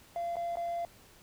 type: tone with dropouts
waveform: triangle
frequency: 687 Hz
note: F5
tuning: 29 cents flat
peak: -29 dBFS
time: 0.16-0.85 s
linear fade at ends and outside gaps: 1 ms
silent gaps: 0.357-0.367 / 0.556-0.57 s
effects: tanh soft clip ceiling -27 dBFS + pink hiss -58 dBFS RMS until 1.22 s